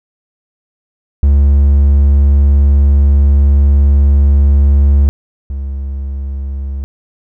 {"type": "tone pair in turn", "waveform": "triangle", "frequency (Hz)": [70.4, 68.47], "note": ["C#2", "C#2"], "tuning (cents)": [27, -21], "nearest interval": "unison", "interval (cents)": 48, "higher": "first", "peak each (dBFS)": [-3, -15], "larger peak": "first", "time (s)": [[1.23, 5.09], [5.5, 6.84]], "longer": "first", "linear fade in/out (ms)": 0, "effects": []}